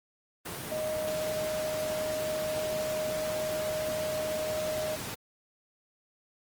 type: tone in noise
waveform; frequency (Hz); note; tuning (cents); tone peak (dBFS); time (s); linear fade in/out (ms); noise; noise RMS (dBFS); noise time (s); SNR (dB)
sine; 620; D#5; -6; -30; 0.71-4.96; 10; pink; -37; 0.45-5.15; +4
effects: high-pass 100 Hz 12 dB/octave + Opus 24 kbps